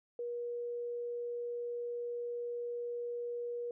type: tone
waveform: sine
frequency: 478.8 Hz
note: A#4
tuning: 46 cents sharp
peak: -36 dBFS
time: 0.19-3.71 s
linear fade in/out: 2 ms
effects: none